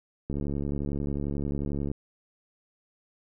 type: click train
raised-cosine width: 3 ms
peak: -19 dBFS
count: 116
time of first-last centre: 0.3-1.915 s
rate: 71.2 Hz
effects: none